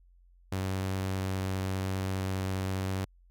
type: tone with vibrato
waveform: sawtooth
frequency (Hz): 95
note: F#2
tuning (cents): +46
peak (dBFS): -26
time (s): 0.52-3.05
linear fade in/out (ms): 5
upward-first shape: sine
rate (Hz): 9.8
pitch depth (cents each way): 8
effects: added 44 Hz sine -57 dBFS peak until 3.3 s